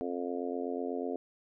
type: harmonic tone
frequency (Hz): 88.1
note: F2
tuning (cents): +16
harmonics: 3 / 4 / 5 / 6 / 7 / 8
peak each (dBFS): -37 / -40 / -37 / -44 / -43 / -43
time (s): 0.01-1.16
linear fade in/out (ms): 0
effects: none